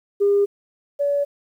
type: tone pair in turn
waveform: sine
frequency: 403.6 / 570.8 Hz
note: G#4 / D5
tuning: -49 / -49 cents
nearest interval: tritone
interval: 600 cents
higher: second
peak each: -13 / -17 dBFS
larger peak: first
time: 0.2-0.46 / 0.99-1.25 s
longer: neither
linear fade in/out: 20 ms
effects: tanh soft clip ceiling -9 dBFS + 9-bit